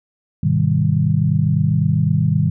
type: chord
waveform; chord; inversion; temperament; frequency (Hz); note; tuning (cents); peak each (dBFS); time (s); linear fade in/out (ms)
sine; Ab major seventh; none; equal with one note detuned; 103.83 / 127.6 / 155.56 / 196; Ab2 / C3 / Eb3 / G3; 0 / -43 / 0 / 0; -20 / -20 / -16 / -22; 0.43-2.5; 5
effects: none